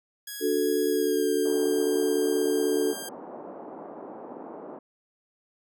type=tone with pitch glide; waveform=5% pulse; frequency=1661.2 to 1596.3 Hz; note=G#6 to G6; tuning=0 to +31 cents; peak=-25 dBFS; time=0.27-3.09 s; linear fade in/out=5 ms; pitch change=-69 cents; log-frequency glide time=0.89-1.29 s
type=chord; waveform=sine; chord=D major; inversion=none; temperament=equal; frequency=293.7 / 370 / 440 Hz; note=D4 / F#4 / A4; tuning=0 / 0 / 0 cents; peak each=-28 / -27 / -25 dBFS; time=0.4-2.95 s; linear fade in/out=50 ms
type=band-pass noise; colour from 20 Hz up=pink; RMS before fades=-41 dBFS; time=1.45-4.79 s; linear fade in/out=5 ms; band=260 to 910 Hz; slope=24 dB/octave
effects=none